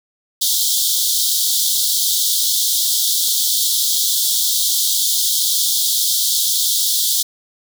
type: high-pass noise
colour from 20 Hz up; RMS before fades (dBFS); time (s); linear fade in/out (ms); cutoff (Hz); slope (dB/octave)
pink; -17; 0.41-7.23; 10; 3300; 96
effects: none

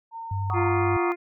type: tone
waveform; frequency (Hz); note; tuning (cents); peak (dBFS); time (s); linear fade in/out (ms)
sine; 912; A#5; -38; -33; 0.11-0.73; 50
type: tone with vibrato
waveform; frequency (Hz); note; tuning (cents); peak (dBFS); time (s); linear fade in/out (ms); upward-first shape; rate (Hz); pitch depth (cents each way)
sine; 98; G2; 0; -25; 0.31-0.97; 5; triangle; 12; 16
type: chord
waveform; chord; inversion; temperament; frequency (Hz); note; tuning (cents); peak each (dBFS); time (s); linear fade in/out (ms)
sine; D# minor seventh; first; just; 746.7 / 933.4 / 1120.1 / 1244.5; F#5 / A#5 / C#6 / D#6; +16 / +2 / +18 / 0; -32; 0.5-1.12; 0
type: harmonic tone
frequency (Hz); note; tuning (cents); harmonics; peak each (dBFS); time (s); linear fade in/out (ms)
349.2; F4; 0; 1 / 2 / 3 / 4 / 5 / 6 / 7; -23 / -34 / -39 / -39 / -42 / -34 / -38; 0.53-1.16; 50
effects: none

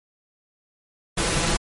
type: noise with comb filter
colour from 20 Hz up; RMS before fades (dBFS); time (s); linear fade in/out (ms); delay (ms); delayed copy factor
pink; -22; 1.17-1.57; 10; 6; +0.5
effects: MP3 48 kbps

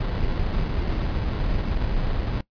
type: noise with sample-and-hold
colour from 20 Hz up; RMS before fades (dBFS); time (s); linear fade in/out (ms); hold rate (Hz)
brown; -24; 0-2.41; 5; 2450
effects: noise-tail reverb RT60 0.1 s tail -20 dB re dry + resampled to 11025 Hz

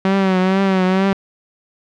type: tone with vibrato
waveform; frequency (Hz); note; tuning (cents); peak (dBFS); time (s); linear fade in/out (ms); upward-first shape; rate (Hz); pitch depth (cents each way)
sawtooth; 189.8; F#3; +44; -9; 0.05-1.13; 2; triangle; 2.2; 63
effects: low-pass 3000 Hz 12 dB/octave

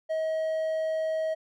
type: tone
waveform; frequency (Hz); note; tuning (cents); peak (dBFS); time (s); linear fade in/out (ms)
triangle; 636; D#5; +38; -24; 0.09-1.35; 20
effects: none

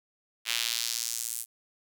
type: tone with high-pass filter sweep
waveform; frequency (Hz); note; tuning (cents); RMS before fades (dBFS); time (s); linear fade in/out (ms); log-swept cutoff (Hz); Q
sawtooth; 116.54; A#2; 0; -32; 0.45-1.46; 50; 2700 to 9800; 1.5
effects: none

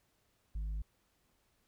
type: tone with tanh clipping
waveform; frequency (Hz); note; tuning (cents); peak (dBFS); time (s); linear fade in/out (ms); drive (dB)
sine; 51.91; G#1; 0; -36; 0.55-0.82; 5; 4
effects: pink hiss -75 dBFS RMS until 1.67 s

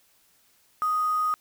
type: tone with quantisation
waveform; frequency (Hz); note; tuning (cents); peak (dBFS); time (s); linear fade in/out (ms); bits
sine; 1246; D#6; +2; -22; 0.82-1.34; 0; 7
effects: white hiss -63 dBFS RMS until 1.4 s

